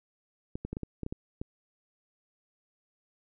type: clicks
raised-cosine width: 3 ms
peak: -22 dBFS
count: 9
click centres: 0.555 / 0.65 / 0.73 / 0.769 / 0.833 / 1.033 / 1.064 / 1.125 / 1.415 s
effects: none